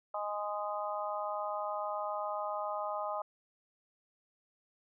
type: harmonic tone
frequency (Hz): 207.1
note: G#3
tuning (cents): -5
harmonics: 3 / 4 / 5 / 6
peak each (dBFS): -38 / -39 / -41 / -40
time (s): 0.14-3.22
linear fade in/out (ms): 5
effects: none